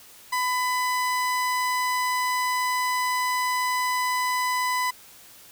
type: tone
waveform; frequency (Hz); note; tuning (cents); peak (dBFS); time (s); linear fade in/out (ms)
30% pulse; 1001; B5; +23; -20; 0.32-4.91; 10
effects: white hiss -49 dBFS RMS until 5.51 s